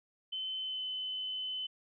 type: tone with pitch glide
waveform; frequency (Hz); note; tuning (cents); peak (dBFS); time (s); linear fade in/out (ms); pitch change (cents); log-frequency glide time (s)
sine; 3058 to 3033; G7 to F#7; -44 to +42; -35; 0.32-1.67; 10; -14; 0.6-0.83
effects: none